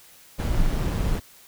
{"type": "noise with amplitude modulation", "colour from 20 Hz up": "brown", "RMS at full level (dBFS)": -21, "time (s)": [0.38, 1.2], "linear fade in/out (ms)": 20, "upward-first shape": "sine", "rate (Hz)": 158, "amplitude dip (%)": 35, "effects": ["white hiss -51 dBFS RMS until 1.47 s"]}